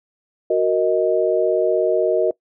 sine chord, D# minor, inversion first, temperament equal with one note detuned, 370 / 466.2 / 626.9 Hz, F#4 / A#4 / D#5, 0 / 0 / +13 cents, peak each -19 dBFS, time 0.5-2.31 s, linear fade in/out 5 ms, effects noise-tail reverb RT60 0.1 s tail -21 dB re dry

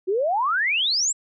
sine exponential sweep, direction up, 355.4 to 7902 Hz, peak -19 dBFS, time 0.07-1.13 s, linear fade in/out 20 ms, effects none

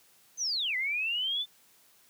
sine linear two-way sweep, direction down then up, 6380 to 1975.5 to 3567 Hz, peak -28 dBFS, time 0.37-1.46 s, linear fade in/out 50 ms, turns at 0.76 s, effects white hiss -62 dBFS RMS until 2.09 s + high-pass 80 Hz 12 dB/octave

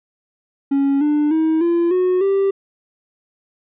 triangle tone with pitch steps, 277.2 / 297.1 / 318.4 / 341.3 / 365.8 / 392 Hz, C#4 / D4 / D#4 / F4 / F#4 / G4, 0 / +20 / +40 / -40 / -20 / 0 cents, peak -11 dBFS, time 0.71-2.51 s, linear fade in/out 10 ms, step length 300 ms, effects tanh soft clip ceiling -7 dBFS + resampled to 8000 Hz

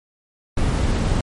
brown noise, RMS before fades -19 dBFS, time 0.57-1.21 s, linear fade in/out 5 ms, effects MP3 48 kbps

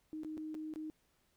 sine tone with dropouts, 311.1 Hz, D#4, in tune, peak -40 dBFS, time 0.13-0.9 s, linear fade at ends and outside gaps 0 ms, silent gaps 0.234-0.247 / 0.371-0.378 / 0.544-0.55 / 0.738-0.759 s, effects pink hiss -75 dBFS RMS until 1.36 s

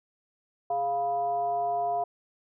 sine tone with frequency modulation, 698.5 Hz, F5, in tune, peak -25 dBFS, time 0.7-2.04 s, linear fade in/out 5 ms, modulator 284 Hz, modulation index 0.52, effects none

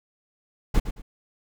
brown noise with echo, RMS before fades -18 dBFS, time 0.74-0.8 s, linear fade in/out 10 ms, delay 110 ms, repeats 2, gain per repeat -11 dB, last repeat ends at 1.02 s, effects none

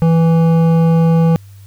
sine tone with hard clipping, 164.81 Hz, E3, in tune, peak -10 dBFS, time 0.02-1.36 s, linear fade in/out 0 ms, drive 11 dB, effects added 99 Hz sine -35 dBFS peak until 1.66 s + white hiss -51 dBFS RMS until 1.66 s

